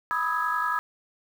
sine chord, E major seventh, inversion second, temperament equal with one note detuned, 987.8 / 1244.5 / 1295.1 / 1661.2 Hz, B5 / D#6 / E6 / G#6, 0 / 0 / -31 / 0 cents, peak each -29 dBFS, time 0.11-0.79 s, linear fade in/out 0 ms, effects tanh soft clip ceiling -14 dBFS + 8-bit

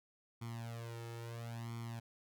sawtooth tone with flanger, 116.3 Hz, A#2, 4 cents flat, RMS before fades -45 dBFS, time 0.41-2 s, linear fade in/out 10 ms, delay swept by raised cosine 0.9 to 2.3 ms, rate 0.74 Hz, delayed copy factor +0.95, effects none

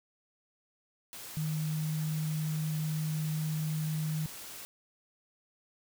sine tone in noise, 155.2 Hz, D#3, 4 cents flat, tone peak -30 dBFS, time 1.37-4.26 s, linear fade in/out 0 ms, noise white, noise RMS -45 dBFS, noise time 1.13-4.65 s, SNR +12 dB, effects none

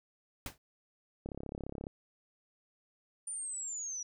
pink noise with exponential decay, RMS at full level -37 dBFS, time 0.46-0.58 s, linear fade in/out 2 ms, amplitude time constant 25 ms
click train, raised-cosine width 2 ms, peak -27 dBFS, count 22, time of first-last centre 1.26-1.869 s, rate 34.5 Hz
sine linear sweep, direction down, 9300 to 5740 Hz, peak -37 dBFS, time 3.27-4.03 s, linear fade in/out 5 ms
effects none

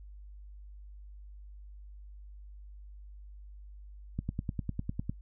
click train, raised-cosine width 5 ms, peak -20 dBFS, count 10, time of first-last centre 4.19-5.095 s, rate 9.94 Hz, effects noise-tail reverb RT60 0.1 s tail -24 dB re dry + added 50 Hz sine -46 dBFS peak until 5.21 s

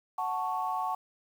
sine chord, F# minor, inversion none, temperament equal, 740 / 880 / 1108.7 Hz, F#5 / A5 / C#6, 0 / 0 / 0 cents, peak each -33 dBFS, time 0.18-0.95 s, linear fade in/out 5 ms, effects tanh soft clip ceiling -19 dBFS + 9-bit

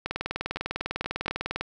two click trains, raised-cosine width 0.3 ms, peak -13 / -23 dBFS, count 32 / 4, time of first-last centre 0.06-1.61 / 0.57-1.281 s, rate 20 / 4.22 Hz, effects none

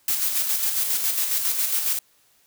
blue noise with tremolo, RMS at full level -22 dBFS, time 0.08-1.99 s, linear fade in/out 2 ms, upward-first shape square, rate 7.3 Hz, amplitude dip 40%, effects white hiss -61 dBFS RMS until 2.46 s

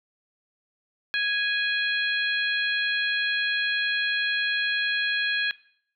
harmonic tone, 829 Hz, G#5, 3 cents flat, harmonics 2 / 3 / 4 / 5, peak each -25 / -29 / -31 / -33 dBFS, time 1.14-5.51 s, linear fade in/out 0 ms, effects noise-tail reverb RT60 0.6 s tail -19 dB re dry

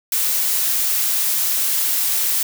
blue noise, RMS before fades -19 dBFS, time 0.12-2.43 s, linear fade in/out 2 ms, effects none

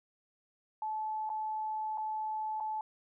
sine tone with dropouts, 866 Hz, A5, 28 cents flat, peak -33 dBFS, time 0.82-2.81 s, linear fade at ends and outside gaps 2 ms, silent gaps 1.293-1.3 / 1.975-1.98 / 2.601-2.606 s, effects none

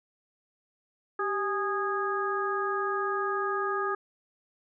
harmonic tone with a mistuned harmonic, 411.9 Hz, G#4, 14 cents flat, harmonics 1 / 2 / 3 / 4, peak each -31 / -37 / -30 / -35 dBFS, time 1.19-3.95 s, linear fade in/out 5 ms, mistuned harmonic 1, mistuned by -87 cents, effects none

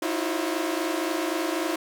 sawtooth tone cluster, 312.6 / 336.4 / 365.6 / 537 Hz, D#4 / E4 / F#4 / C5, +8 / +35 / -21 / +45 cents, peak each -26 / -25 / -29 / -31 dBFS, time 0.02-1.76 s, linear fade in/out 5 ms, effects none

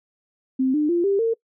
sine tone with pitch steps, 261.6 / 300.5 / 345.2 / 396.5 / 455.5 Hz, C4 / D4 / F4 / G4 / A#4, 0 / +40 / -20 / +20 / -40 cents, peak -17 dBFS, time 0.59-1.34 s, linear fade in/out 10 ms, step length 150 ms, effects noise-tail reverb RT60 0.1 s tail -23 dB re dry

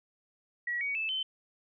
sine tone with pitch steps, 1923 / 2248 / 2627 / 3070 Hz, B6 / C#7 / E7 / G7, -47 / +24 / -7 / -37 cents, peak -30 dBFS, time 0.67-1.23 s, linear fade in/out 5 ms, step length 140 ms, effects none

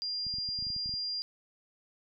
sine tone, 4800 Hz, D8, 37 cents sharp, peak -32 dBFS, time 0.02-1.22 s, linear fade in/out 0 ms
clicks, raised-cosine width 5 ms, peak -35 dBFS, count 12, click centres 0.267 / 0.34 / 0.385 / 0.489 / 0.589 / 0.625 / 0.668 / 0.703 / 0.764 / 0.86 / 0.893 / 0.939 s
effects none

